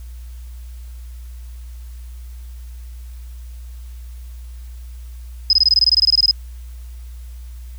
sine tone bursts, 5050 Hz, D#8, 25 cents sharp, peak -9 dBFS, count 16, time 5.5-6.311 s, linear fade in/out 2 ms, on 31 ms, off 21 ms, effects added 60 Hz sine -31 dBFS peak until 7.78 s + white hiss -52 dBFS RMS until 7.78 s

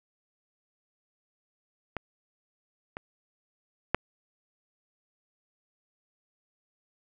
clicks, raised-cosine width 0.5 ms, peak -17 / -21 / -7 dBFS, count 3, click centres 1.967 / 2.969 / 3.946 s, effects none

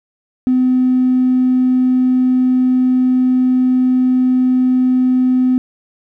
triangle tone with tanh clipping, 254.5 Hz, C4, 48 cents flat, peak -9 dBFS, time 0.47-5.58 s, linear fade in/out 0 ms, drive 1 dB, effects none

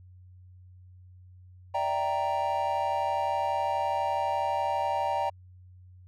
triangle chord, E half-diminished seventh, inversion third, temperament equal, 587.3 / 659.3 / 784 / 932.3 Hz, D5 / E5 / G5 / Bb5, 0 / 0 / 0 / 0 cents, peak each -31 / -34 / -28 / -28 dBFS, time 1.74-5.3 s, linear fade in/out 10 ms, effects added 91 Hz sine -49 dBFS peak until 6.07 s

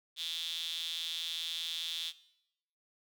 sawtooth tone with high-pass filter, 164.81 Hz, E3, in tune, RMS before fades -38 dBFS, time 0.16-2.13 s, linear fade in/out 50 ms, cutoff 3500 Hz, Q 9.3, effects noise-tail reverb RT60 0.8 s tail -18 dB re dry

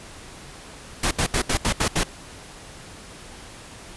pink noise bursts, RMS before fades -21 dBFS, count 7, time 1.03-2.035 s, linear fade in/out 5 ms, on 81 ms, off 73 ms, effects pink hiss -42 dBFS RMS until 3.96 s + resampled to 24000 Hz

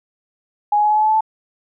sine tone with pitch steps, 830.6 / 836.9 / 843.2 / 849.5 / 855.9 / 862.4 / 868.9 / 875.4 Hz, G#5 / G#5 / G#5 / G#5 / A5 / A5 / A5 / A5, 0 / +13 / +26 / +39 / -48 / -35 / -22 / -9 cents, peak -12 dBFS, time 0.72-1.208 s, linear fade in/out 5 ms, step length 61 ms, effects none

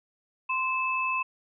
sine tone pair together, 1037.8 / 2615 Hz, C6 / E7, -14 / -15 cents, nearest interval octave + major third, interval 1599 cents, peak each -28 dBFS, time 0.49-1.23 s, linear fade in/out 10 ms, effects none

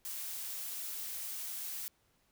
blue noise, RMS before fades -41 dBFS, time 0.05-1.88 s, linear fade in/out 0 ms, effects pink hiss -73 dBFS RMS until 2.31 s

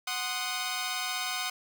10% pulse chord, C diminished, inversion second, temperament equal with one note detuned, 740 / 1046.5 / 1238.8 Hz, Gb5 / C6 / Eb6, 0 / 0 / -8 cents, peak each -26 / -28 / -27 dBFS, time 0.07-1.5 s, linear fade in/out 5 ms, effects none

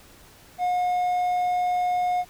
triangle tone, 720 Hz, F#5, 47 cents flat, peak -19 dBFS, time 0.58-2.25 s, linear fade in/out 50 ms, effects pink hiss -51 dBFS RMS until 2.29 s

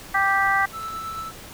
harmonic tone, 392 Hz, G4, in tune, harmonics 2 / 3 / 4 / 5, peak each -23 / -23 / -23 / -23 dBFS, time 0.14-0.66 s, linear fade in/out 10 ms
triangle tone with tremolo, 1318.5 Hz, E6, in tune, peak -26 dBFS, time 0.72-1.32 s, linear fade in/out 50 ms, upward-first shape triangle, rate 9 Hz, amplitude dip 35%
clicks, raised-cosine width 0.2 ms, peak -26 dBFS, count 2, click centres 0.831 / 0.884 s
effects pink hiss -41 dBFS RMS until 1.53 s

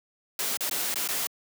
white noise with dropouts, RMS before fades -29 dBFS, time 0.39-1.27 s, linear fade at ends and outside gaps 2 ms, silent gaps 0.571-0.607 / 0.696-0.711 / 0.942-0.957 / 1.077-1.087 s, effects high-pass 200 Hz 12 dB/octave

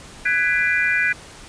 sine chord, G# half-diminished seventh, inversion third, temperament just, 1495.1 / 1661.2 / 1993.5 / 2392 Hz, F#6 / G#6 / B6 / D7, +18 / 0 / +16 / +31 cents, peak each -22 dBFS, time 0.25-1.13 s, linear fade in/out 10 ms, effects pink hiss -41 dBFS RMS until 1.48 s + resampled to 22050 Hz

